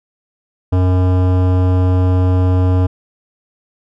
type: tone with hard clipping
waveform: sine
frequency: 91.7 Hz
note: F#2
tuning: 15 cents flat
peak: -12 dBFS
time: 0.72-2.87 s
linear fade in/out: 10 ms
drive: 17 dB
effects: none